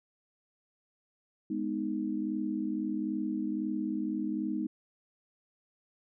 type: chord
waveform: sine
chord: G# minor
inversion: none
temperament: just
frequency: 207.7 / 249.2 / 311.5 Hz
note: G#3 / B3 / D#4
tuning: 0 / +16 / +2 cents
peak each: -35 / -36 / -33 dBFS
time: 1.5-4.67 s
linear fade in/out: 5 ms
effects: none